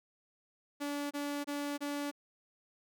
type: tone bursts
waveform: sawtooth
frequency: 288 Hz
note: D4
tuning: 34 cents flat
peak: -31 dBFS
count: 4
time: 0.8-2.115 s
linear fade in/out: 20 ms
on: 310 ms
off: 25 ms
effects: none